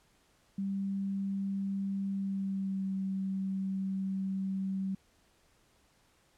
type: tone with pitch glide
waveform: sine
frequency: 196 to 192.08 Hz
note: G3 to G3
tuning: 0 to -35 cents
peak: -31 dBFS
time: 0.58-4.95 s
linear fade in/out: 5 ms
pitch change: -35 cents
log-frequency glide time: 2.12-2.92 s
effects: pink hiss -68 dBFS RMS until 6.37 s + low-pass 11000 Hz 12 dB/octave